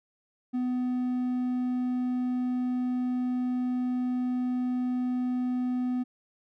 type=tone; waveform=triangle; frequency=250 Hz; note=B3; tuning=21 cents sharp; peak=-24 dBFS; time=0.53-6.04 s; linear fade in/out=20 ms; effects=none